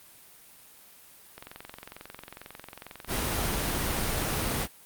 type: click train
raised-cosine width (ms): 0.3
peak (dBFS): -25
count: 41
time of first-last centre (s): 1.38-3.182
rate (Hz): 22.2
type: noise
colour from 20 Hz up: pink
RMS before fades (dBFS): -29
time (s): 3.07-4.68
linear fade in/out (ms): 50
effects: white hiss -53 dBFS RMS until 4.85 s + Opus 32 kbps